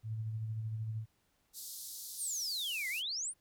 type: tone with tremolo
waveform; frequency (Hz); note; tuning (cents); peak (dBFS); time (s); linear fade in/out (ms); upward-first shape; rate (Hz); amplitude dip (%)
sine; 110.3; A2; +5; -34; 0.03-1.06; 50; sine; 13; 35
type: band-pass noise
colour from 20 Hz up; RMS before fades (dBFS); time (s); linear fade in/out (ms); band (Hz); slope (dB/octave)
white; -46; 1.53-3.03; 50; 3900 to 15000; 48
type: exponential two-way sweep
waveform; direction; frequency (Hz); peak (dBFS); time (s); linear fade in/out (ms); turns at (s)
sine; down then up; 9880 to 1965 to 9880; -35; 2.17-3.34; 50; 2.89
effects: pink hiss -75 dBFS RMS until 3.4 s